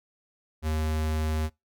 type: tone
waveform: square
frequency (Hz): 78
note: D#2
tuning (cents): +5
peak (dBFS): -26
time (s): 0.62-1.5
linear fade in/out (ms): 50
effects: noise-tail reverb RT60 0.2 s tail -24 dB re dry